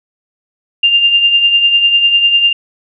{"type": "tone with tremolo", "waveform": "sine", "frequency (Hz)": 2797, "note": "F7", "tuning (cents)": 2, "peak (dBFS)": -4, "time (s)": [0.83, 2.53], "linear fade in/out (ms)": 5, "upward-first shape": "triangle", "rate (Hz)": 10, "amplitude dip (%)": 60, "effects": []}